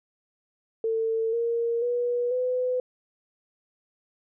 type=tone with pitch steps; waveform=sine; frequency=448.9 / 466.3 / 484.5 / 503.3 Hz; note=A4 / A#4 / B4 / B4; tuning=+35 / +1 / -33 / +33 cents; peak=-23 dBFS; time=0.84-2.8 s; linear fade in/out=2 ms; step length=490 ms; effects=none